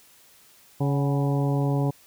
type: harmonic tone with a mistuned harmonic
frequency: 140.3 Hz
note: C#3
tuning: 21 cents sharp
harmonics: 1 / 2 / 3 / 4 / 5 / 6 / 7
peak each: -22 / -28 / -32 / -34 / -36 / -38 / -39 dBFS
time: 0.8-1.91 s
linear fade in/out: 10 ms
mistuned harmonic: 5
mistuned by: +75 cents
effects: white hiss -55 dBFS RMS until 2.06 s